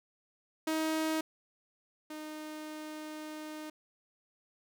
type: tone pair in turn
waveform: sawtooth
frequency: 316.2 / 307.6 Hz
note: D#4 / D#4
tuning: +28 / -20 cents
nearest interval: unison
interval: 48 cents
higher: first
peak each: -26 / -37 dBFS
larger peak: first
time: 0.67-1.21 / 2.1-3.7 s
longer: second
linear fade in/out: 5 ms
effects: none